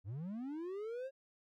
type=linear sweep; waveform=triangle; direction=up; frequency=87.31 to 547 Hz; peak=-38 dBFS; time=0.04-1.11 s; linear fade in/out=50 ms; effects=none